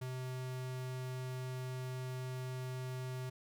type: tone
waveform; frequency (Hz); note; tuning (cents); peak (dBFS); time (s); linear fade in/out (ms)
square; 128.3; C3; -34; -40; 0.01-3.3; 10
effects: none